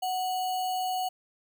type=tone with sample-and-hold; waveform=sine; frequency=741 Hz; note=F#5; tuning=2 cents sharp; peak=-27 dBFS; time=0.02-1.09 s; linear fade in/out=10 ms; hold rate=3675 Hz; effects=none